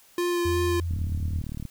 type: tone with vibrato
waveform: square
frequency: 349.2 Hz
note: F4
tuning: in tune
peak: -24 dBFS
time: 0.18-0.8 s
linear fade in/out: 2 ms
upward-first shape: sine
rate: 2.8 Hz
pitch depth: 12 cents each way
type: tone with pitch glide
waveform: sine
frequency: 85 to 84.41 Hz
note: F2 to E2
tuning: -46 to +42 cents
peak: -26 dBFS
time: 0.45-1.41 s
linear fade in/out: 5 ms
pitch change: -12 cents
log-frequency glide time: 0.92-1.11 s
type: click train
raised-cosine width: 5 ms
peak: -22 dBFS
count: 29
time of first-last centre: 0.91-1.653 s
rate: 37.7 Hz
effects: white hiss -56 dBFS RMS until 1.7 s